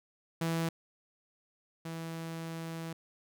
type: tone pair in turn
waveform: sawtooth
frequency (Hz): 164.81 / 164.14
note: E3 / E3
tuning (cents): 0 / -7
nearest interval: unison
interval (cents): 7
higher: first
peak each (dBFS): -26 / -34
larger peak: first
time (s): 0.41-0.69 / 1.85-2.93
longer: second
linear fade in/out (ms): 5
effects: none